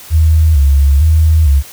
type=tone with vibrato; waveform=sine; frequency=74.3 Hz; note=D2; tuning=21 cents sharp; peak=-5 dBFS; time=0.1-1.63 s; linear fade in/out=50 ms; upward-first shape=square; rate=1.1 Hz; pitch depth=110 cents each way; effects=white hiss -34 dBFS RMS until 1.72 s